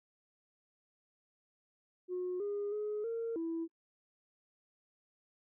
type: tone with pitch steps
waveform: sine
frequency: 362.5 / 408.5 / 421.1 / 459.2 / 329.8 Hz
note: F#4 / G#4 / G#4 / A#4 / E4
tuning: -35 / -29 / +24 / -26 / +1 cents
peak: -33 dBFS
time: 2.08-3.68 s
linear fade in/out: 50 ms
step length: 320 ms
effects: noise-tail reverb RT60 0.1 s tail -26 dB re dry + tanh soft clip ceiling -31 dBFS

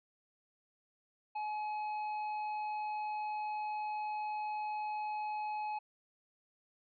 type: tone with hard clipping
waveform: sine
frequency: 848 Hz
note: G#5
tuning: 36 cents sharp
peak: -37 dBFS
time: 1.35-5.79 s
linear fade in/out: 10 ms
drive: 6 dB
effects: resampled to 11025 Hz

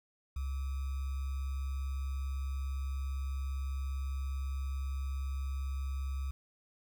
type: tone with sample-and-hold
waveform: sine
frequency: 67.6 Hz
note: C#2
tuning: 43 cents flat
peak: -33 dBFS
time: 0.36-6.31 s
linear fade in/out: 5 ms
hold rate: 1225 Hz
effects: none

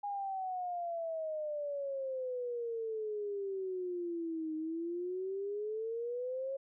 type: exponential two-way sweep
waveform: sine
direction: down then up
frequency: 822 to 311.1 to 548 Hz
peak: -35 dBFS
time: 0.03-6.57 s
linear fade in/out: 10 ms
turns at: 4.55 s
effects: none

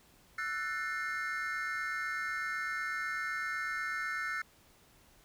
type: chord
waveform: triangle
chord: F# half-diminished seventh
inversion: third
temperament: just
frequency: 1332 / 1480 / 1776 / 2131 Hz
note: E6 / F#6 / A6 / C7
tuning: +18 / 0 / +16 / +31 cents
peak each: -38 / -37 / -37 / -39 dBFS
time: 0.38-4.42 s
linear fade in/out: 5 ms
effects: pink hiss -63 dBFS RMS until 5.24 s

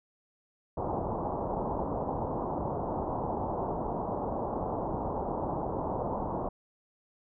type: low-pass noise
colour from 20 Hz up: white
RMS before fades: -33 dBFS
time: 0.77-6.49 s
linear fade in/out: 5 ms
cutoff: 970 Hz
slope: 48 dB/octave
effects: none

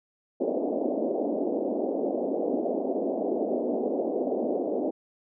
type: band-pass noise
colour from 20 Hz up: pink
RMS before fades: -28 dBFS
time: 0.4-4.91 s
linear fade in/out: 10 ms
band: 240 to 680 Hz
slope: 48 dB/octave
effects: none

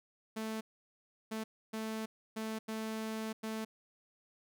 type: tone bursts at uneven times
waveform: sawtooth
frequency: 220 Hz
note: A3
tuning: in tune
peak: -33 dBFS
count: 6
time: 0.36-0.61 / 1.31-1.44 / 1.73-2.06 / 2.36-2.59 / 2.68-3.33 / 3.43-3.65 s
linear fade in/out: 10 ms
effects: none

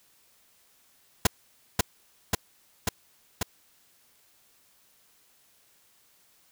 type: noise with echo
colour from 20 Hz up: pink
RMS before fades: -18 dBFS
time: 1.25-1.27 s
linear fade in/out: 5 ms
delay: 540 ms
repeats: 4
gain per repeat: -2 dB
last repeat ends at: 3.43 s
effects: white hiss -63 dBFS RMS until 6.51 s

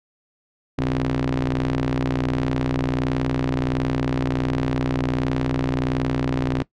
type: ring-modulated tone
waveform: sawtooth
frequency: 61.4 Hz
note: B1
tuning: 9 cents flat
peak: -13 dBFS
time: 0.78-6.63 s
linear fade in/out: 10 ms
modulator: 204 Hz
effects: noise-tail reverb RT60 0.1 s tail -19 dB re dry + low-pass 4000 Hz 12 dB/octave

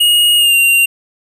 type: tone with pitch glide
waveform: square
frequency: 2874 to 2771 Hz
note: F7 to F7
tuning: +49 to -14 cents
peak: -8 dBFS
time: 0-0.86 s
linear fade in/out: 10 ms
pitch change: -63 cents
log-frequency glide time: 0.37-0.56 s
effects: none

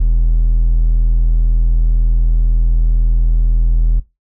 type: tone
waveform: triangle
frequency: 41 Hz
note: E1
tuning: 9 cents flat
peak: -6 dBFS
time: 0-4 s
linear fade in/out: 10 ms
effects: noise-tail reverb RT60 0.2 s tail -18 dB re dry + tanh soft clip ceiling -2 dBFS

